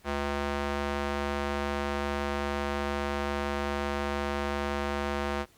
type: tone with band-pass filter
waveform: square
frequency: 71.2 Hz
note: C#2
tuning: 47 cents sharp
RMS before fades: -31 dBFS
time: 0.04-5.46 s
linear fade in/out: 50 ms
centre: 1100 Hz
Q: 0.51
effects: pink hiss -61 dBFS RMS until 5.57 s + Opus 48 kbps